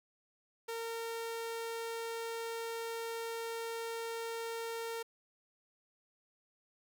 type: tone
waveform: sawtooth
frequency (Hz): 458.5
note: A#4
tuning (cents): -29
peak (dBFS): -34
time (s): 0.68-5.03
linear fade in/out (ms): 10
effects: 11-bit